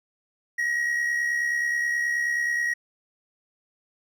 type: tone with amplitude modulation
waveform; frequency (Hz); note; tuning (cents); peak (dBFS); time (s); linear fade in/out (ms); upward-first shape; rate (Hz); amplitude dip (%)
triangle; 1900; A#6; +33; -19; 0.58-2.74; 10; sine; 69.4; 45
effects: none